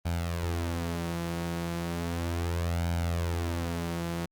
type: tone with flanger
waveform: sawtooth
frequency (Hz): 85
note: F2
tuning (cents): -46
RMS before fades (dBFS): -31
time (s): 0.05-4.26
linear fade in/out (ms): 10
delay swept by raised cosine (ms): 1.3 to 6.3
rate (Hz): 0.35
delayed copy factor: +0.6
effects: Opus 24 kbps